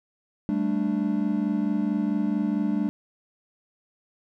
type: chord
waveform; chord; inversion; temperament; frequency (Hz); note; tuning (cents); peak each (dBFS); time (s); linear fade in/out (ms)
triangle; G suspended second; none; just; 196 / 220.5 / 294; G3 / A3 / D4; 0 / +4 / +2; -25; 0.49-2.89; 0
effects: none